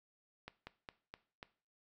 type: slowing click train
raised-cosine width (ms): 0.3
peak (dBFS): -30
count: 5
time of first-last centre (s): 0.48-1.429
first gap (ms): 190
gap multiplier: 1.15
effects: noise-tail reverb RT60 0.4 s tail -17 dB re dry